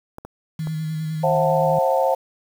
clicks, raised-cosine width 1 ms, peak -21 dBFS, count 3, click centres 0.184 / 0.25 / 0.672 s
sine tone with vibrato, 157.4 Hz, D#3, 20 cents sharp, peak -23 dBFS, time 0.59-1.79 s, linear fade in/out 5 ms, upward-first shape square, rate 9.8 Hz, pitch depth 21 cents each way
sine chord, F# half-diminished seventh, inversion second, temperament just, 532.8 / 666 / 740 / 888 Hz, C5 / E5 / F#5 / A5, +31 / +18 / 0 / +16 cents, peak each -19 / -23 / -23 / -23 dBFS, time 1.23-2.15 s, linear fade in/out 10 ms
effects 7-bit

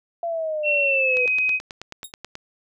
sine exponential sweep, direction down, 686 to 489.8 Hz, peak -23 dBFS, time 0.23-1.26 s, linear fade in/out 2 ms
sine tone with pitch glide, 2717 to 2520 Hz, F7 to D#7, -48 to +21 cents, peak -18 dBFS, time 0.63-1.6 s, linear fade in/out 50 ms, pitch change -131 cents, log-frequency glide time 0.85-1.24 s
click train, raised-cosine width 0.2 ms, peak -17 dBFS, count 12, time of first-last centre 1.17-2.354 s, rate 9.29 Hz
5% pulse tone with exponential decay, 3729 Hz, A#7, in tune, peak -23 dBFS, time 2.04-2.12 s, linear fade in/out 5 ms, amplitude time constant 16 ms
effects none

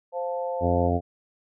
sine chord, F major, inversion second, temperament equal, 523.3 / 698.5 / 880 Hz, C5 / F5 / A5, 0 / 0 / 0 cents, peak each -28 / -33 / -34 dBFS, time 0.12-0.91 s, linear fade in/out 50 ms
harmonic tone, 87.31 Hz, F2, in tune, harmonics 1 / 2 / 3 / 4 / 5 / 6 / 7 / 8 / 9, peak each -25 / -31 / -28 / -33 / -30 / -36 / -33 / -27 / -40 dBFS, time 0.6-1.01 s, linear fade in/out 50 ms
effects none

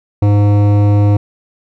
sine tone with hard clipping, 102.7 Hz, G#2, 19 cents flat, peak -9 dBFS, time 0.22-1.17 s, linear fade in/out 5 ms, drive 14 dB, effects none

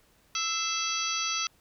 harmonic tone with a mistuned harmonic, 659.3 Hz, E5, in tune, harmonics 2 / 3 / 4 / 5 / 6 / 7 / 8 / 9, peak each -34 / -42 / -35 / -36 / -39 / -36 / -41 / -33 dBFS, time 0.35-1.47 s, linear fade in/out 2 ms, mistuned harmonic 3, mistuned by +70 cents, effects pink hiss -64 dBFS RMS until 1.6 s

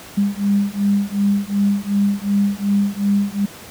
sine beating tone pair, 200 / 202.7 Hz, G3 / G#3, +35 / -42 cents, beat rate 2.7 Hz, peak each -18 dBFS, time 0.17-3.46 s, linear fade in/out 10 ms, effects pink hiss -38 dBFS RMS until 3.7 s + high-pass 80 Hz 12 dB/octave

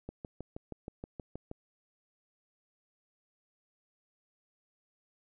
click train, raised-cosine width 2 ms, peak -27 dBFS, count 10, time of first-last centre 0.09-1.514 s, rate 6.32 Hz, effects none

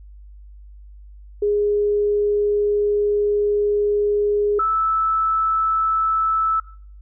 sine tone pair in turn, 413.3 / 1312.1 Hz, G#4 / E6, -8 / -8 cents, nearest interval octave + minor sixth, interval 2000 cents, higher second, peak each -16 dBFS, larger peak neither, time 1.42-4.59 / 4.59-6.6 s, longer first, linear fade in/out 5 ms, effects noise-tail reverb RT60 0.5 s tail -18 dB re dry + added 50 Hz sine -39 dBFS peak until 7.01 s

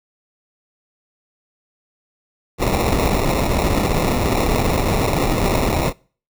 pink noise with sample-and-hold, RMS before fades -18 dBFS, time 2.58-5.93 s, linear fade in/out 50 ms, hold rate 1575 Hz, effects noise-tail reverb RT60 0.4 s tail -24 dB re dry

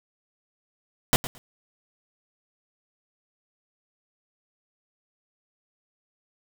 pink noise with echo, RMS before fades -18 dBFS, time 1.13-1.16 s, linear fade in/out 0 ms, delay 110 ms, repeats 2, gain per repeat -15 dB, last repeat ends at 1.38 s, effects none

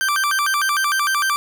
40% pulse tone with vibrato, 1352 Hz, E6, 43 cents sharp, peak -16 dBFS, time 0.01-1.36 s, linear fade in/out 0 ms, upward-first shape square, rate 6.6 Hz, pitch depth 250 cents each way, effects none

